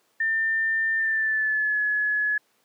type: tone with pitch glide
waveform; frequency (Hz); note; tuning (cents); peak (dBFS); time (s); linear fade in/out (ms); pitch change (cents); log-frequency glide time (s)
sine; 1800 to 1699; A6 to G#6; +39 to +39; -21; 0.2-2.38; 5; -100; 0.95-1.8
effects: pink hiss -66 dBFS RMS until 2.64 s + high-pass 300 Hz 12 dB/octave